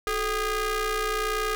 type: ring-modulated tone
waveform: sawtooth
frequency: 402.2 Hz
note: G4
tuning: 44 cents sharp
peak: -18 dBFS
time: 0.07-1.55 s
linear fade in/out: 0 ms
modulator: 835 Hz
effects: none